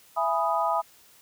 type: chord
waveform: sine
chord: E major seventh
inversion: none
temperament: equal with one note detuned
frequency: 668.1 / 830.6 / 987.8 / 1244.5 Hz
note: E5 / G#5 / B5 / D#6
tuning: +23 / 0 / 0 / 0 cents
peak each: -28 dBFS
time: 0.16-0.82 s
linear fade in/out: 20 ms
effects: white hiss -56 dBFS RMS until 1.21 s